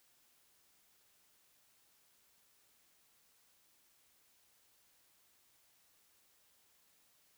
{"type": "silence", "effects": ["white hiss -71 dBFS RMS until 7.37 s"]}